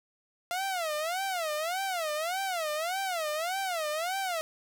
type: tone with vibrato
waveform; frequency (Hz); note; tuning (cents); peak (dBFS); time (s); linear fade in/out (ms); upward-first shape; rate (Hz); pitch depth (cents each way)
sawtooth; 685; F5; -34; -26; 0.51-4.41; 0; sine; 1.7; 230
effects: none